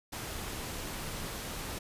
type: noise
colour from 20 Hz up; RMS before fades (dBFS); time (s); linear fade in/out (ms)
pink; -39; 0.12-1.79; 10
effects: resampled to 32000 Hz